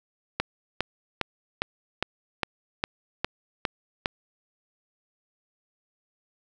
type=click train; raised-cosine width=0.3 ms; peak=-8 dBFS; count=10; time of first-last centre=0.4-4.059 s; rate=2.46 Hz; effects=none